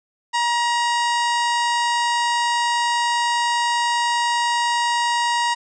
harmonic tone with a mistuned harmonic, 950 Hz, A#5, 33 cents sharp, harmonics 1 / 2 / 3 / 4 / 5 / 6 / 7 / 8 / 9, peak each -19 / -25 / -29 / -31 / -33 / -35 / -36 / -37 / -38 dBFS, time 0.33-5.55 s, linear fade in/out 20 ms, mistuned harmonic 6, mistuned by -76 cents, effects none

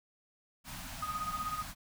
pink band-stop noise, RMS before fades -44 dBFS, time 0.64-1.75 s, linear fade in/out 50 ms, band 280 to 640 Hz, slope 48 dB/octave
sine tone with tremolo, 1244.5 Hz, D#6, in tune, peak -31 dBFS, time 1.02-1.63 s, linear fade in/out 5 ms, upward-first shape triangle, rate 16 Hz, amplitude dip 80%
effects none

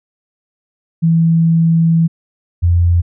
sine tone pair in turn, 164.81 / 86.43 Hz, E3 / F2, 0 / -17 cents, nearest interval major seventh, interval 1117 cents, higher first, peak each -8 dBFS, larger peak neither, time 1.02-2.08 / 2.62-3.02 s, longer first, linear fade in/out 20 ms, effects none

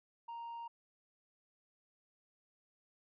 sine tone, 932.3 Hz, A#5, in tune, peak -40 dBFS, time 0.28-0.68 s, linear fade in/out 10 ms, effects tanh soft clip ceiling -42 dBFS

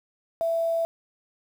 sine tone with quantisation, 664 Hz, E5, 12 cents sharp, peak -22 dBFS, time 0.41-0.85 s, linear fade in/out 0 ms, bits 8, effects none

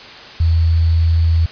sine tone with sample-and-hold, 82.41 Hz, E2, in tune, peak -10 dBFS, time 0.4-1.46 s, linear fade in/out 5 ms, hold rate 4410 Hz, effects white hiss -35 dBFS RMS until 1.51 s + resampled to 11025 Hz

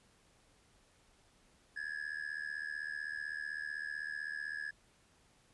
triangle tone with amplitude modulation, 1691 Hz, G#6, 31 cents sharp, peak -33 dBFS, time 1.76-4.71 s, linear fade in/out 10 ms, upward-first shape sine, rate 75.8 Hz, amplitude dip 90%, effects pink hiss -68 dBFS RMS until 5.53 s + resampled to 24000 Hz

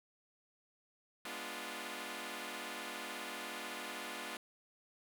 5% pulse chord, G# diminished seventh, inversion none, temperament equal, 207.7 / 246.9 / 293.7 / 349.2 Hz, G#3 / B3 / D4 / F4, 0 / 0 / 0 / 0 cents, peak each -38 / -36 / -37 / -35 dBFS, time 1.25-4.37 s, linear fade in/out 2 ms, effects none

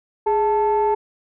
sine tone pair together, 415.3 / 880 Hz, G#4 / A5, 0 / 0 cents, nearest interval octave + minor second, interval 1300 cents, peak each -17 dBFS, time 0.26-0.95 s, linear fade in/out 10 ms, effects tanh soft clip ceiling -11 dBFS

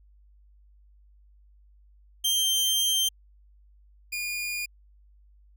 sawtooth tone pair in turn, 3149 / 2431 Hz, G7 / D#7, +7 / -41 cents, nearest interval major third, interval 448 cents, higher first, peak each -19 / -26 dBFS, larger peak first, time 2.24-3.09 / 4.12-4.66 s, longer first, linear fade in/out 10 ms, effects added 50 Hz sine -54 dBFS peak until 5.56 s

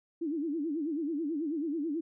sine tone with vibrato, 308.5 Hz, D#4, 15 cents flat, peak -30 dBFS, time 0.21-2.01 s, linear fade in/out 10 ms, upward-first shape sine, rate 9.2 Hz, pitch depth 170 cents each way, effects none

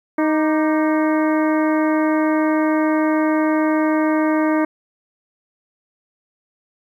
harmonic tone with a mistuned harmonic, 311.1 Hz, D#4, in tune, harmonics 1 / 2 / 3 / 4 / 5 / 6 / 7, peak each -16 / -22 / -26 / -28 / -30 / -32 / -33 dBFS, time 0.18-4.65 s, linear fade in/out 5 ms, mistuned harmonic 4, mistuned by -77 cents, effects 9-bit

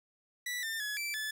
sawtooth tone with pitch steps, 1962 / 1797 / 1693 / 2332 / 1733 Hz, B6 / A6 / G#6 / D7 / A6, -12 / +36 / +33 / -13 / -27 cents, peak -31 dBFS, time 0.46-1.31 s, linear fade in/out 5 ms, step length 170 ms, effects none

